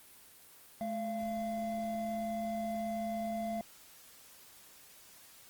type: tone pair together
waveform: triangle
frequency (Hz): 215.2 / 684.3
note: A3 / F5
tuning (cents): -38 / -35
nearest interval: octave + minor sixth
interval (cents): 2003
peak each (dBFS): -36 / -34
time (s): 0.81-3.61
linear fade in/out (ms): 0
effects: white hiss -57 dBFS RMS until 5.49 s + Opus 24 kbps